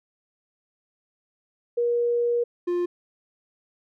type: tone pair in turn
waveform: sine / triangle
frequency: 476.5 / 351.9 Hz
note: A#4 / F4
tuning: +38 / +13 cents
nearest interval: perfect fourth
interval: 525 cents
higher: first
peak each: -20 / -20 dBFS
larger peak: neither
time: 1.77-2.44 / 2.67-2.86 s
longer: first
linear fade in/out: 10 ms
effects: none